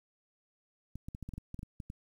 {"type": "clicks", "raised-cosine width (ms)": 5, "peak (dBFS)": -29, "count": 12, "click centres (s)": [0.956, 1.085, 1.149, 1.227, 1.29, 1.337, 1.38, 1.544, 1.592, 1.631, 1.802, 1.901], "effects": ["10-bit"]}